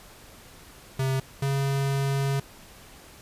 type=tone pair in turn; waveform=square; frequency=133 / 137.76 Hz; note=C3 / C#3; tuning=+29 / -10 cents; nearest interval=minor second; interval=61 cents; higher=second; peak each=-24 dBFS; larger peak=neither; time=0.99-1.2 / 1.42-2.4 s; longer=second; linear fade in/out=5 ms; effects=pink hiss -49 dBFS RMS until 3.21 s + resampled to 32000 Hz